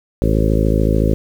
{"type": "harmonic tone with a mistuned harmonic", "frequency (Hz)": 53.7, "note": "A1", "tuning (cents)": -41, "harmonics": [1, 2, 3, 4, 5, 6, 7, 8, 9, 10], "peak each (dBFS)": [-16, -19, -21, -22, -23, -24, -24, -25, -26, -26], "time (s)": [0.22, 1.14], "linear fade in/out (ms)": 0, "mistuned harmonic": 10, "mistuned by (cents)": 21, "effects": ["7-bit"]}